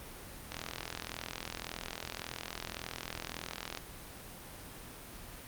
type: click train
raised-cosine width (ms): 0.2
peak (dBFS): -20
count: 137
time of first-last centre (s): 0.52-3.774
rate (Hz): 41.8
effects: pink hiss -48 dBFS RMS until 5.47 s + Opus 32 kbps